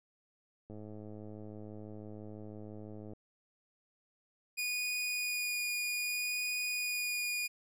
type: click train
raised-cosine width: 2 ms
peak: -35 dBFS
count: 259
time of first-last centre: 0.7-3.134 s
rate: 106 Hz
type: tone with vibrato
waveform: sawtooth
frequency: 2456 Hz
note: D#7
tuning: 23 cents flat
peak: -30 dBFS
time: 4.57-7.48 s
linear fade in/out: 20 ms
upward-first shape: sine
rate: 0.63 Hz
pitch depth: 9 cents each way
effects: none